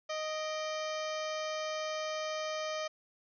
harmonic tone with a mistuned harmonic, 622 Hz, D#5, 1 cent flat, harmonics 1 / 2 / 3 / 4 / 5 / 6 / 7 / 8 / 9 / 10, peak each -36 / -41 / -46 / -46 / -46 / -52 / -52 / -50 / -53 / -51 dBFS, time 0.09-2.88 s, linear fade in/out 10 ms, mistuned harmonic 4, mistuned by -85 cents, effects none

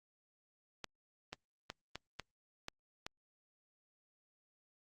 clicks, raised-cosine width 0.2 ms, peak -24 dBFS, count 7, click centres 0.843 / 1.33 / 1.701 / 1.956 / 2.197 / 2.684 / 3.065 s, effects Opus 48 kbps

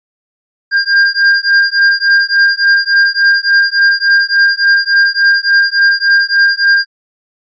square beating tone pair, 1600 / 1603.5 Hz, G6 / G6, +35 / +39 cents, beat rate 3.5 Hz, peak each -11 dBFS, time 0.71-6.86 s, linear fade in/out 50 ms, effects resampled to 16000 Hz

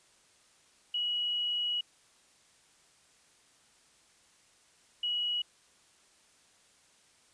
sine tone pair in turn, 2916 / 2916 Hz, F#7 / F#7, -26 / -26 cents, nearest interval unison, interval 0 cents, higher neither, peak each -29 / -29 dBFS, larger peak neither, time 0.94-1.81 / 5.03-5.42 s, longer first, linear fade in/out 5 ms, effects white hiss -64 dBFS RMS until 7.33 s + resampled to 22050 Hz

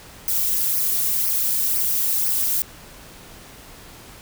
violet noise with flanger, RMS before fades -21 dBFS, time 0.28-2.62 s, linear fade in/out 0 ms, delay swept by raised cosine 0.26 to 3.36 ms, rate 2 Hz, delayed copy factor -1, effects pink hiss -43 dBFS RMS until 4.21 s

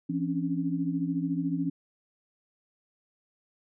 sine tone cluster, 168.5 / 269.4 / 283.2 Hz, E3 / C#4 / C#4, +38 / -49 / +37 cents, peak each -31 / -31 / -31 dBFS, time 0.09-1.7 s, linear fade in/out 10 ms, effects none

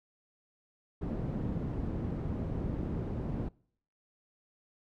white low-pass noise, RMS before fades -35 dBFS, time 1.01-3.49 s, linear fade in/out 10 ms, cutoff 230 Hz, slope 12 dB/octave, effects noise-tail reverb RT60 0.6 s tail -25 dB re dry

